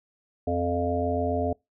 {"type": "harmonic tone", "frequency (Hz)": 87.1, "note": "F2", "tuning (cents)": -4, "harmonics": [1, 3, 5, 7, 8], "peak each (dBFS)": [-30, -30, -30, -30, -30], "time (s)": [0.47, 1.53], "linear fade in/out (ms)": 5, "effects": ["noise-tail reverb RT60 0.2 s tail -25 dB re dry"]}